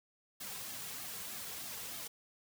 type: noise with flanger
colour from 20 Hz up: white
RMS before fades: -44 dBFS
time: 0.4-2.08 s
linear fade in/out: 10 ms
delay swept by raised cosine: 2 to 3.4 ms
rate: 3.2 Hz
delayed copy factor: -0.65
effects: none